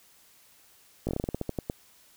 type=slowing click train; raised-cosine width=2 ms; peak=-16 dBFS; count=13; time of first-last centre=1.07-1.699 s; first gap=18 ms; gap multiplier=1.18; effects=white hiss -59 dBFS RMS until 2.16 s